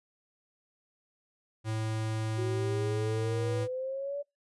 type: tone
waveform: square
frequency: 110 Hz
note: A2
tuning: in tune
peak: -31 dBFS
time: 1.64-3.68 s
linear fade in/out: 50 ms
type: exponential sweep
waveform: sine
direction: up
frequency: 363.8 to 578 Hz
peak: -32 dBFS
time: 2.37-4.23 s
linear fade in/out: 20 ms
effects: noise-tail reverb RT60 0.2 s tail -25 dB re dry + resampled to 24000 Hz